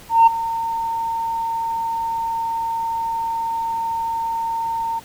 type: tone with ADSR envelope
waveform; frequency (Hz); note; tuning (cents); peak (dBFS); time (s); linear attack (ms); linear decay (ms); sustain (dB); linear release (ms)
sine; 913; A#5; -36; -4; 0.09-5; 180; 10; -16; 19
effects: tanh soft clip ceiling -5 dBFS + pink hiss -43 dBFS RMS until 5.04 s